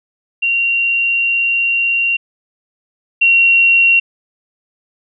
sine tone pair in turn, 2758 / 2743 Hz, F7 / F7, -22 / -32 cents, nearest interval unison, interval 10 cents, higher first, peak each -12 / -7 dBFS, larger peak second, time 0.42-2.17 / 3.21-4 s, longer first, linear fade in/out 10 ms, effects none

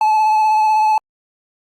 triangle tone with vibrato, 863 Hz, A5, 34 cents flat, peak -9 dBFS, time 0.01-0.98 s, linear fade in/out 2 ms, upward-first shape sine, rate 16 Hz, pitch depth 21 cents each way, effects Opus 48 kbps

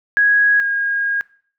sine tone pair in turn, 1658 / 1630.5 Hz, G#6 / G#6, -3 / -32 cents, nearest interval unison, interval 29 cents, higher first, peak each -10 / -16 dBFS, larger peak first, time 0.17-0.6 / 0.6-1.21 s, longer second, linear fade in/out 0 ms, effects noise-tail reverb RT60 0.5 s tail -21 dB re dry

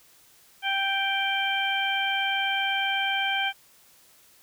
harmonic tone, 784 Hz, G5, in tune, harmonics 1 / 2 / 3 / 4, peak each -29 / -29 / -29 / -29 dBFS, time 0.62-3.53 s, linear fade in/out 50 ms, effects white hiss -57 dBFS RMS until 4.42 s

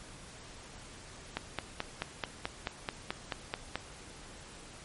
click train, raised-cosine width 0.3 ms, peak -16 dBFS, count 12, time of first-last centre 1.37-3.756 s, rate 4.61 Hz, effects pink hiss -50 dBFS RMS until 4.84 s + MP3 48 kbps

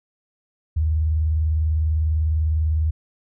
sine tone with vibrato, 77.78 Hz, D#2, in tune, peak -17 dBFS, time 0.76-2.91 s, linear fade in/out 10 ms, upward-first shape sine, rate 20 Hz, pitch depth 140 cents each way, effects none

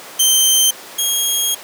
15% pulse tone pair in turn, 3118 / 3266 Hz, G7 / G#7, -10 / -30 cents, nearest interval minor second, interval 80 cents, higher second, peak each -3 / -8 dBFS, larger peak first, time 0.19-0.71 / 0.98-1.55 s, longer second, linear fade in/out 10 ms, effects pink hiss -34 dBFS RMS until 1.63 s + high-pass 400 Hz 12 dB/octave

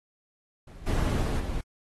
brown noise with level steps, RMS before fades -45 / -25 / -27 / -32 dBFS, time 0.67-1.61 s, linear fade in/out 5 ms, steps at 0.86 / 1.21 / 1.39 s, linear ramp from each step 20 ms, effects AAC 32 kbps

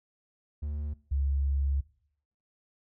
triangle / sine tone pair in turn, 73.7 / 69.22 Hz, D2 / C#2, +7 / -2 cents, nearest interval minor second, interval 109 cents, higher first, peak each -29 / -25 dBFS, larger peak second, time 0.62-0.94 / 1.11-1.81 s, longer second, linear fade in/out 10 ms, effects noise-tail reverb RT60 0.7 s tail -21 dB re dry

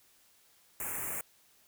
white band-stop noise, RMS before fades -37 dBFS, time 0.8-1.21 s, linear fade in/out 2 ms, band 2500 to 7100 Hz, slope 48 dB/octave, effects white hiss -65 dBFS RMS until 1.67 s

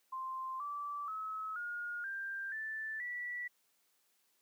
sine tone with pitch steps, 1046.5 / 1161.2 / 1288.4 / 1429.6 / 1586.2 / 1760 / 1952.8 Hz, C6 / D6 / E6 / F6 / G6 / A6 / B6, 0 / -20 / -40 / +40 / +20 / 0 / -20 cents, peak -38 dBFS, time 0.12-3.48 s, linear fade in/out 10 ms, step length 480 ms, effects white hiss -75 dBFS RMS until 4.41 s + high-pass 200 Hz 12 dB/octave

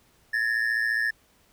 triangle ring-modulated tone, 1760 Hz, A6, in tune, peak -18 dBFS, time 0.33-1.11 s, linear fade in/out 10 ms, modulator 57.3 Hz, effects pink hiss -62 dBFS RMS until 1.52 s

